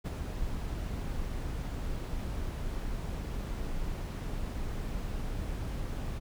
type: noise with ADSR envelope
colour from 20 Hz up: brown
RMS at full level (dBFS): -31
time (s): 0.04-6.2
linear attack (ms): 25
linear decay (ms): 26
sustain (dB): -4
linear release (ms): 31
effects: none